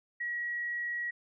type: tone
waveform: sine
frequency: 1913 Hz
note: A#6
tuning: 44 cents sharp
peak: -32 dBFS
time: 0.2-1.11 s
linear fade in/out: 10 ms
effects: none